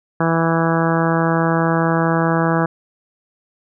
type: harmonic tone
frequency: 164.81 Hz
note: E3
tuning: in tune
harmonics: 1 / 2 / 3 / 4 / 5 / 6 / 7 / 8 / 9 / 10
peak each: -18 / -21 / -23 / -24 / -25 / -26 / -26 / -27 / -28 / -28 dBFS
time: 0.2-2.66 s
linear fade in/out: 5 ms
effects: none